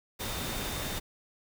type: tone in noise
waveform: sine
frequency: 3635 Hz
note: A#7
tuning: 44 cents flat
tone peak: -44 dBFS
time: 0.19-1 s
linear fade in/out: 20 ms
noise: pink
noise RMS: -35 dBFS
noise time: 0.19-1 s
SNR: -12 dB
effects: none